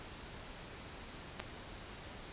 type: clicks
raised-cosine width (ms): 0.3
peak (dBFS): -28 / -22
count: 2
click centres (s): 1.396 / 1.401
effects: pink hiss -49 dBFS RMS until 2.32 s + resampled to 8000 Hz